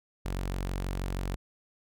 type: tone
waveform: sawtooth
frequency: 46.25 Hz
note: F#1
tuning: in tune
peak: -27 dBFS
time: 0.25-1.36 s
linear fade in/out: 10 ms
effects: none